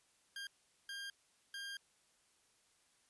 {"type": "tone bursts at uneven times", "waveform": "20% pulse", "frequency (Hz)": 1604, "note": "G6", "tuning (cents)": 39, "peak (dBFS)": -39, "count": 3, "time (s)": [[0.36, 0.47], [0.89, 1.1], [1.54, 1.77]], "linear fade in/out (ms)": 2, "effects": ["white hiss -73 dBFS RMS until 3.09 s", "resampled to 24000 Hz"]}